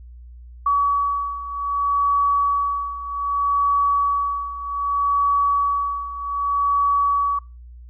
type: beating tone pair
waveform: sine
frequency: 1135 / 1135.64 Hz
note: C#6 / C#6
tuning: +41 / +42 cents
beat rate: 0.64 Hz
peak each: -19 / -23 dBFS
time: 0.66-7.39 s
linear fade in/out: 5 ms
effects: noise-tail reverb RT60 0.3 s tail -24 dB re dry + added 60 Hz sine -38 dBFS peak until 7.89 s